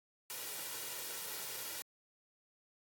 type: noise with comb filter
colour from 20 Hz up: white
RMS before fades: -43 dBFS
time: 0.3-1.82 s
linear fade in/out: 0 ms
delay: 2.1 ms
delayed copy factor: +0.5
effects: high-pass 150 Hz 12 dB/octave + AAC 64 kbps